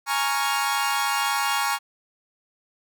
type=chord; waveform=sawtooth; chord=Bb minor seventh; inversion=third; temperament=equal; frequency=830.6 / 932.3 / 1108.7 / 1396.9 Hz; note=Ab5 / Bb5 / Db6 / F6; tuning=0 / 0 / 0 / 0 cents; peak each=-23 / -25 / -23 / -25 dBFS; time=0.06-1.79 s; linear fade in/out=50 ms; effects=none